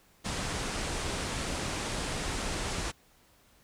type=low-pass noise; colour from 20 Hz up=pink; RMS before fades=-34 dBFS; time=0.24-2.92 s; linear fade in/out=20 ms; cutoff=9700 Hz; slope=48 dB/octave; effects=pink hiss -63 dBFS RMS until 3.63 s